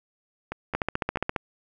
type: two click trains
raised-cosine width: 0.5 ms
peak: -10 / -16 dBFS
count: 10 / 4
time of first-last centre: 0.75-1.362 / 0.52-1.172 s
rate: 14.7 / 4.6 Hz
effects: none